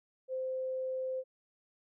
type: tone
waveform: sine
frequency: 519 Hz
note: C5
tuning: 14 cents flat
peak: -33 dBFS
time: 0.28-1.24 s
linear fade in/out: 50 ms
effects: none